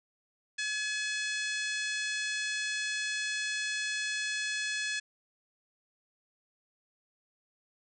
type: harmonic tone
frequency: 850 Hz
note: G#5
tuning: 40 cents sharp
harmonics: 2 / 3 / 4 / 5 / 6 / 7 / 8 / 9 / 10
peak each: -34 / -38 / -40 / -42 / -44 / -45 / -46 / -47 / -48 dBFS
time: 0.58-5 s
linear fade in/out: 10 ms
effects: none